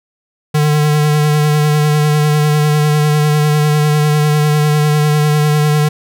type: tone with vibrato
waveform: square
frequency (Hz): 150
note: D3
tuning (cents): +37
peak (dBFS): -10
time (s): 0.54-5.89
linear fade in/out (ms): 10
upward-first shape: sine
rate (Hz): 10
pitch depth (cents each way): 21
effects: none